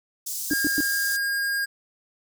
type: high-pass noise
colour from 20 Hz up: pink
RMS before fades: -31 dBFS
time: 0.26-1.17 s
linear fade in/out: 10 ms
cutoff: 5700 Hz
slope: 24 dB/octave
type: tone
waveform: square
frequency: 1621 Hz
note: G#6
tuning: 42 cents flat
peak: -24 dBFS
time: 0.5-1.66 s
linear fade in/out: 20 ms
type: tone bursts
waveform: sine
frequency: 297.9 Hz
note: D4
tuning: 25 cents sharp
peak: -21 dBFS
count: 3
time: 0.51-0.805 s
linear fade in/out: 0 ms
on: 25 ms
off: 110 ms
effects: none